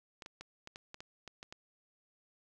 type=clicks; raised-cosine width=0.2 ms; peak=-29 dBFS; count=10; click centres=0.222 / 0.261 / 0.41 / 0.674 / 0.759 / 0.944 / 1.005 / 1.277 / 1.429 / 1.525 s; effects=none